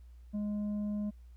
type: tone with tanh clipping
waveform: sine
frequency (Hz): 207.7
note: G#3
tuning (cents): 0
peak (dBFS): -33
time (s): 0.33-1.11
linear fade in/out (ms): 20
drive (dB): 5
effects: added 60 Hz sine -50 dBFS peak until 1.36 s + pink hiss -75 dBFS RMS until 1.36 s